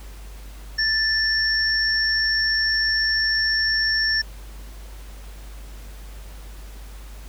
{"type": "tone pair together", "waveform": "sine", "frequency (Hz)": [1760, 5454], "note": ["A6", "F8"], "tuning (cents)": [0, -42], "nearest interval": "octave + minor sixth", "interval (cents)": 1958, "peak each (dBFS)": -21, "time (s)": [0.78, 4.22], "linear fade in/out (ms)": 10, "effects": ["added 50 Hz sine -36 dBFS peak until 7.28 s", "pink hiss -47 dBFS RMS until 7.28 s"]}